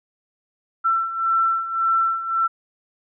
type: beating tone pair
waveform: sine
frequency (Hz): 1341 / 1342.8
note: E6 / E6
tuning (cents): +29 / +32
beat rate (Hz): 1.8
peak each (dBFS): -24 / -19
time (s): 0.84-2.48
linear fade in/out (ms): 20
effects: none